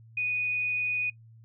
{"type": "tone", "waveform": "sine", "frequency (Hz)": 2478, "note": "D#7", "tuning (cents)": -8, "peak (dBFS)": -26, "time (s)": [0.17, 1.1], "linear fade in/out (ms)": 5, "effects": ["noise-tail reverb RT60 0.1 s tail -23 dB re dry", "added 113 Hz sine -50 dBFS peak until 1.44 s"]}